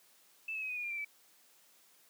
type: tone with pitch steps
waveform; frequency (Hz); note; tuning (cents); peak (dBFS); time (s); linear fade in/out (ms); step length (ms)
sine; 2637 / 2587 / 2538 / 2490 / 2443 / 2397 / 2352 / 2308; E7 / E7 / D#7 / D#7 / D#7 / D7 / D7 / D7; 0 / -33 / +34 / +1 / -32 / +35 / +2 / -31; -36; 0.48-1.048; 5; 71
effects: white hiss -65 dBFS RMS until 2.09 s + high-pass 200 Hz 12 dB/octave